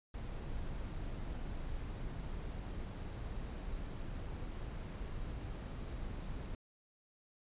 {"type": "noise", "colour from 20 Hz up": "brown", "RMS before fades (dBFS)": -42, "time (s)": [0.14, 6.55], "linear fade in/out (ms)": 2, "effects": ["resampled to 8000 Hz"]}